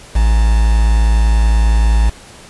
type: tone with quantisation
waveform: triangle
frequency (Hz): 55.2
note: A1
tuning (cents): +6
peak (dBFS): -6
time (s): 0.15-2.1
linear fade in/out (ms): 10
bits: 4
effects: pink hiss -38 dBFS RMS until 2.49 s + resampled to 24000 Hz